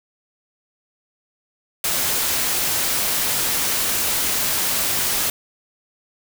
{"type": "noise", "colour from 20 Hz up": "white", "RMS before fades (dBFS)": -21, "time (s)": [1.84, 5.3], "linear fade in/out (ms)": 2, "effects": []}